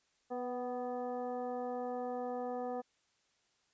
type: harmonic tone with a mistuned harmonic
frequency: 246.9 Hz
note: B3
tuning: in tune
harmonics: 1 / 2 / 3 / 4 / 5 / 7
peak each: -43 / -39 / -41 / -53 / -52 / -60 dBFS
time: 0.3-2.82 s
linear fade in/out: 20 ms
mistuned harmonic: 3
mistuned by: +21 cents
effects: white hiss -75 dBFS RMS until 3.73 s + resampled to 16000 Hz